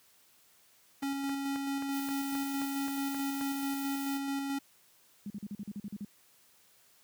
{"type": "tone with tremolo", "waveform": "square", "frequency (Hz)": 276.4, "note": "C#4", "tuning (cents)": -5, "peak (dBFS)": -32, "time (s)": [1.02, 4.59], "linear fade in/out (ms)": 10, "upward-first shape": "square", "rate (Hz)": 4.6, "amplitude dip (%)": 25}
{"type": "click train", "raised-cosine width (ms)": 0.5, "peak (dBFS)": -29, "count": 10, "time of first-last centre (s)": [1.03, 3.411], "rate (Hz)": 3.78}
{"type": "noise", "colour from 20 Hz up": "blue", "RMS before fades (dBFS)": -45, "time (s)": [1.9, 4.2], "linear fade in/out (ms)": 50}
{"type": "tone bursts", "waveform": "sine", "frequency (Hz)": 204, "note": "G#3", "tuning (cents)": -31, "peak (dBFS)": -36, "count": 10, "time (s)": [5.26, 6.048], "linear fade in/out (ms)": 2, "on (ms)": 41, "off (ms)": 42}
{"effects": ["white hiss -64 dBFS RMS until 7.03 s", "high-pass 60 Hz 12 dB/octave"]}